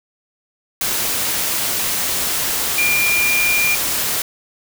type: tone in noise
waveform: sine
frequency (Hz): 2400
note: D7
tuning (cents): +37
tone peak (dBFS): -15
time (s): 2.78-3.75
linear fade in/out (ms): 2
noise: white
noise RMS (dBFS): -20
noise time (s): 0.81-4.22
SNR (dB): +2
effects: none